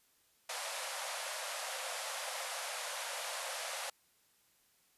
pink band-pass noise, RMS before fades -41 dBFS, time 0.49-3.9 s, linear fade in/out 5 ms, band 510 to 12000 Hz, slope 96 dB/octave, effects white hiss -71 dBFS RMS until 4.97 s + resampled to 32000 Hz

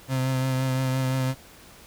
35% pulse tone with vibrato, 130.81 Hz, C3, in tune, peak -21 dBFS, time 0.08-1.35 s, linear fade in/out 50 ms, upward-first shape triangle, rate 5.8 Hz, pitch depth 26 cents each way, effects pink hiss -49 dBFS RMS until 1.86 s

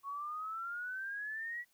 sine exponential sweep, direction up, 1100 to 1953 Hz, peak -38 dBFS, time 0.03-1.65 s, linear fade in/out 50 ms, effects white hiss -73 dBFS RMS until 1.73 s

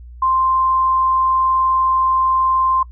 sine tone, 1046.5 Hz, C6, in tune, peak -13 dBFS, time 0.22-2.83 s, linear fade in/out 5 ms, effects noise-tail reverb RT60 0.1 s tail -22 dB re dry + added 60 Hz sine -34 dBFS peak until 2.91 s

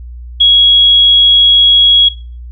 sine tone, 3322 Hz, G#7, in tune, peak -3 dBFS, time 0.4-2.09 s, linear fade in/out 10 ms, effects noise-tail reverb RT60 0.4 s tail -18 dB re dry + added 60 Hz sine -25 dBFS peak until 2.51 s

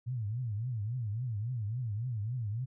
sine tone with vibrato, 114.1 Hz, A#2, 37 cents flat, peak -32 dBFS, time 0.06-2.66 s, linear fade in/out 20 ms, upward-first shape triangle, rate 3.6 Hz, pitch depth 250 cents each way, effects none

